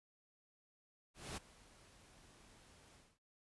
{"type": "noise with ADSR envelope", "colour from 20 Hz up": "pink", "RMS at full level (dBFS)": -44, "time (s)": [1.14, 3.19], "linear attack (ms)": 230, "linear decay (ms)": 15, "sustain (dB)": -20, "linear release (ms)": 230, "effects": ["resampled to 24000 Hz"]}